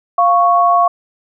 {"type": "tone pair together", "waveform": "sine", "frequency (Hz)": [698.4, 1108.7], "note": ["F5", "C#6"], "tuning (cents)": [0, 0], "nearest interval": "minor sixth", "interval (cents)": 800, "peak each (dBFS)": -11, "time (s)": [0.18, 0.88], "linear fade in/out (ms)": 5, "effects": []}